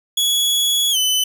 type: tone with pitch glide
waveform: sawtooth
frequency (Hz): 3370 to 3020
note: G#7 to F#7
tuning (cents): +25 to +35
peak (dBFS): -12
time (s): 0.17-1.24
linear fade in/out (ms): 5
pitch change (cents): -190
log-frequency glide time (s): 0.91-0.97
effects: none